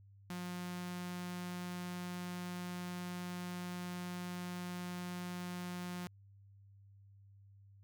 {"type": "tone with notch filter", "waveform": "sawtooth", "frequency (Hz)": 178.1, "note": "F3", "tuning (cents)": 34, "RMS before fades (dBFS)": -43, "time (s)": [0.3, 6.07], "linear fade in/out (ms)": 0, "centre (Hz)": 460, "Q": 1.2, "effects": ["added 99 Hz sine -58 dBFS peak until 7.83 s"]}